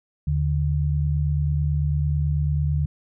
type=tone pair together; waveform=sine; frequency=77.78 / 146.83 Hz; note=D#2 / D3; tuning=0 / 0 cents; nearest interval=major seventh; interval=1100 cents; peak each=-22 dBFS; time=0.27-2.86 s; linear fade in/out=5 ms; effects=none